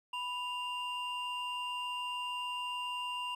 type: tone pair together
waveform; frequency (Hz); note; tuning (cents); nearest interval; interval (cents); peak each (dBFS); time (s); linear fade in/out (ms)
triangle; 988.2 / 2795; B5 / F7; +1 / +1; octave + tritone; 1800; -36 / -37; 0.13-3.35; 5
effects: resampled to 32000 Hz + 12-bit